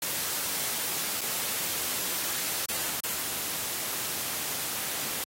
white noise with dropouts, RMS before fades -31 dBFS, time 0.02-5.24 s, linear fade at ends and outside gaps 2 ms, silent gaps 1.21-1.214 / 2.659-2.687 / 3.004-3.037 s, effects high-pass 100 Hz 12 dB/octave + AAC 48 kbps

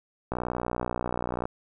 click train, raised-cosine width 1 ms, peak -15 dBFS, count 70, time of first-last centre 0.32-1.455 s, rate 60.8 Hz, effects none

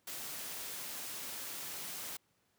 white noise, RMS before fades -43 dBFS, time 0.07-2.17 s, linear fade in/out 5 ms, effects pink hiss -75 dBFS RMS until 2.58 s + high-pass 100 Hz 12 dB/octave

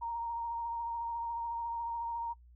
sine tone with vibrato, 932.3 Hz, A#5, in tune, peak -34 dBFS, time 0.01-2.34 s, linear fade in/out 20 ms, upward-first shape sine, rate 14 Hz, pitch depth 20 cents each way, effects noise-tail reverb RT60 0.1 s tail -23 dB re dry + added 60 Hz sine -55 dBFS peak until 2.55 s

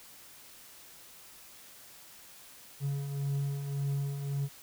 triangle beating tone pair, 138.59 / 140.39 Hz, C#3 / C#3, 0 / +22 cents, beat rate 1.8 Hz, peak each -38 / -29 dBFS, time 2.8-4.49 s, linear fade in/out 50 ms, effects white hiss -53 dBFS RMS until 4.62 s

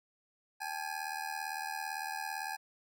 25% pulse ring-modulated tone, 826 Hz, G#5, 10 cents flat, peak -30 dBFS, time 0.6-2.57 s, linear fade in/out 20 ms, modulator 38.9 Hz, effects none

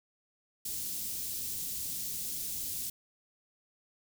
white band-stop noise, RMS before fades -37 dBFS, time 0.65-2.9 s, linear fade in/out 5 ms, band 240 to 5100 Hz, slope 12 dB/octave, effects none

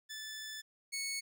15% pulse tone pair in turn, 1746 / 2208 Hz, A6 / C#7, -14 / -7 cents, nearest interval major third, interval 407 cents, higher second, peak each -36 / -30 dBFS, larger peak second, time 0.09-0.62 / 0.92-1.21 s, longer first, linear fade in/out 20 ms, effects none

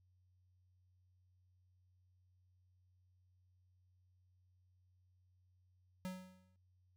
square tone with exponential decay, 185 Hz, F#3, in tune, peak -40 dBFS, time 6.05-6.56 s, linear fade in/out 0 ms, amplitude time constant 110 ms, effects added 91 Hz sine -70 dBFS peak until 6.96 s

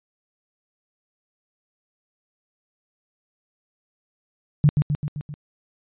sine tone with echo, 147.5 Hz, D3, 8 cents sharp, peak -11 dBFS, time 4.64-4.69 s, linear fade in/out 0 ms, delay 130 ms, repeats 5, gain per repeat -4 dB, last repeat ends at 5.34 s, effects resampled to 8000 Hz

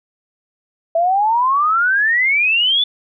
sine exponential sweep, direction up, 653 to 3520 Hz, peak -12 dBFS, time 0.95-2.84 s, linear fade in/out 5 ms, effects none

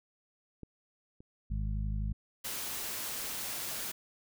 clicks, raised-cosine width 3 ms, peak -31 / -39 dBFS, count 2, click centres 0.633 / 1.205 s
harmonic tone, 51.91 Hz, G#1, in tune, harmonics 1 / 2 / 3 / 4, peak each -32 / -38 / -42 / -44 dBFS, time 1.5-2.13 s, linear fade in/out 10 ms
white noise, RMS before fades -38 dBFS, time 2.44-3.92 s, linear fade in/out 10 ms
effects none

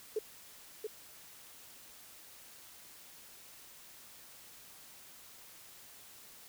sine tone with echo, 431.4 Hz, A4, 34 cents flat, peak -30 dBFS, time 0.16-0.19 s, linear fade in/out 5 ms, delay 680 ms, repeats 1, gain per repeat -5 dB, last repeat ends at 0.87 s, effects white hiss -55 dBFS RMS until 6.48 s

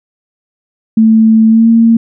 sine tone with pitch glide, 221.7 to 228.6 Hz, A3 to A#3, +13 to -34 cents, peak -3 dBFS, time 0.97-1.97 s, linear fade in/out 5 ms, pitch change +53 cents, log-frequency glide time 1.48-1.68 s, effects none

